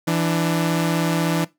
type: tone pair together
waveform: sawtooth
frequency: 166.4 / 296.5 Hz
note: E3 / D4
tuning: +17 / +17 cents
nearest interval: minor seventh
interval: 1000 cents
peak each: -16 / -19 dBFS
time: 0.07-1.45 s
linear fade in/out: 10 ms
effects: noise-tail reverb RT60 0.2 s tail -20 dB re dry